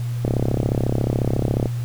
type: click train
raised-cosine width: 2 ms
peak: -7 dBFS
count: 49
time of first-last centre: 0.25-1.658 s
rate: 34.1 Hz
effects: added 120 Hz sine -22 dBFS peak until 1.84 s + pink hiss -43 dBFS RMS until 1.84 s